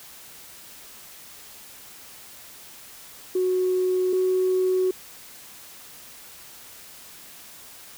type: tone pair in turn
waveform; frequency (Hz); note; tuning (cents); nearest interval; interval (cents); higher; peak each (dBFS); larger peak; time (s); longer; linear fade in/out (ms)
sine; 368.3 / 371.1; F#4 / F#4; -8 / +5; unison; 13; second; -19 / -18; second; 3.35-4.13 / 4.13-4.91; neither; 5
effects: tanh soft clip ceiling -14 dBFS + white hiss -45 dBFS RMS until 7.97 s